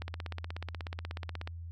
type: click train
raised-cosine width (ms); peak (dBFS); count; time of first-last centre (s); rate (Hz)
0.3; -23; 25; 0.02-1.475; 16.5
effects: added 84 Hz sine -40 dBFS peak until 1.71 s